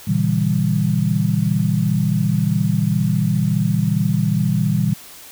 sine chord, A# diminished seventh, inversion none, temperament equal with one note detuned, 116.54 / 138.59 / 161.42 / 196 Hz, A#2 / C#3 / E3 / G3, 0 / 0 / -36 / 0 cents, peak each -21 / -23 / -19 / -20 dBFS, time 0.07-4.94 s, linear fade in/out 10 ms, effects white hiss -40 dBFS RMS until 5.31 s

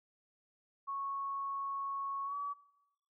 sine tone with pitch glide, 1104 to 1141 Hz, C#6 to C#6, -7 to +50 cents, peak -36 dBFS, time 0.87-2.54 s, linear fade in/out 20 ms, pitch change +57 cents, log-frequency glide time 2.25-2.35 s, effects noise-tail reverb RT60 0.9 s tail -21 dB re dry

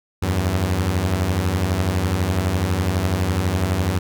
sawtooth beating tone pair, 82.41 / 94.41 Hz, E2 / F#2, 0 / +35 cents, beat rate 12 Hz, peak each -19 / -16 dBFS, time 0.22-3.99 s, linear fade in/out 10 ms, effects none

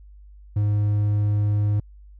triangle tone, 103.83 Hz, G#2, in tune, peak -16 dBFS, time 0.56-1.8 s, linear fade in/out 5 ms, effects added 50 Hz sine -43 dBFS peak until 2.19 s

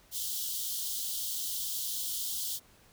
white high-pass noise, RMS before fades -35 dBFS, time 0.11-2.6 s, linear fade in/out 50 ms, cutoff 3000 Hz, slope 96 dB/octave, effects pink hiss -61 dBFS RMS until 2.92 s

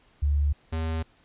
sine / square tone pair in turn, 72.3 / 80.69 Hz, D2 / E2, -27 / -36 cents, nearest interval major second, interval 191 cents, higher second, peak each -20 / -27 dBFS, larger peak first, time 0.22-0.53 / 0.72-1.03 s, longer neither, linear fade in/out 10 ms, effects pink hiss -61 dBFS RMS until 1.24 s + resampled to 8000 Hz

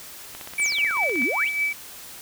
click train, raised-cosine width 0.3 ms, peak -21 dBFS, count 15, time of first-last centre 0.35-1.22 s, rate 16.1 Hz
sine exponential two-way sweep, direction down then up, 11130 to 224.7 to 3822 Hz, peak -25 dBFS, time 0.57-1.5 s, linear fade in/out 50 ms, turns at 1.23 s
sine tone with tremolo, 2300 Hz, D7, 37 cents flat, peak -19 dBFS, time 0.58-1.73 s, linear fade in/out 5 ms, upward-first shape triangle, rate 5 Hz, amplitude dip 60%
effects white hiss -41 dBFS RMS until 2.21 s

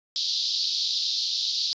white band-pass noise, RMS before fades -27 dBFS, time 0.16-1.73 s, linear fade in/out 0 ms, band 3700 to 4900 Hz, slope 48 dB/octave, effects resampled to 16000 Hz

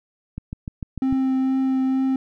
click train, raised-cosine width 5 ms, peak -17 dBFS, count 6, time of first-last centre 0.38-1.126 s, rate 6.7 Hz
triangle tone with vibrato, 263.5 Hz, C4, 12 cents sharp, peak -16 dBFS, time 1.02-2.16 s, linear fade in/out 2 ms, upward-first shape triangle, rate 2.2 Hz, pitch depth 11 cents each way
effects none

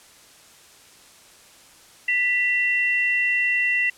sine tone pair together, 1975.5 / 2726 Hz, B6 / F7, 0 / -43 cents, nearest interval tritone, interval 557 cents, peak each -20 / -23 dBFS, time 2.08-3.9 s, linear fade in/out 5 ms, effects white hiss -50 dBFS RMS until 3.97 s + low-pass 10000 Hz 12 dB/octave

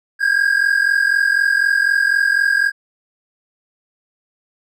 triangle tone pair together, 1598 / 1642 Hz, G6 / G#6, +33 / -20 cents, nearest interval unison, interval 47 cents, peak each -14 dBFS, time 0.19-2.72 s, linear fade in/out 50 ms, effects none

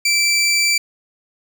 20% pulse tone, 2333 Hz, D7, 12 cents flat, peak -9 dBFS, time 0.05-0.78 s, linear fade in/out 5 ms, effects none

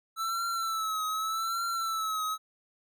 square tone with vibrato, 1318.5 Hz, E6, in tune, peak -30 dBFS, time 0.16-2.38 s, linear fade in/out 50 ms, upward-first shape triangle, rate 0.84 Hz, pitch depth 73 cents each way, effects none

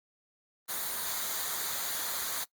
white noise with comb filter, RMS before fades -34 dBFS, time 0.68-2.45 s, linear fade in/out 20 ms, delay 0.37 ms, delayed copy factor -0.6, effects noise-tail reverb RT60 0.1 s tail -22 dB re dry + Opus 32 kbps

